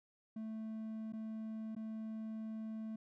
triangle tone with dropouts, 220 Hz, A3, in tune, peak -39 dBFS, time 0.36-2.96 s, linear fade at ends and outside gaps 5 ms, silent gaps 1.124-1.133 / 1.751-1.763 s, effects none

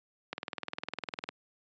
click train, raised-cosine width 0.3 ms, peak -19 dBFS, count 20, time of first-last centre 0.33-1.29 s, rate 19.8 Hz, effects high-pass 200 Hz 12 dB/octave + resampled to 16000 Hz

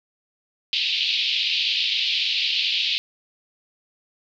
pink band-pass noise, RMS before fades -23 dBFS, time 0.73-2.98 s, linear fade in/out 0 ms, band 2600 to 4400 Hz, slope 48 dB/octave, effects none

